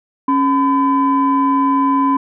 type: tone pair together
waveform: sine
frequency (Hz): 275.1 / 1010.2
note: C#4 / B5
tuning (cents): -13 / +39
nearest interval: octave + major seventh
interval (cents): 2252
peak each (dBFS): -13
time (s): 0.28-2.17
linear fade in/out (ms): 5
effects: tanh soft clip ceiling -6 dBFS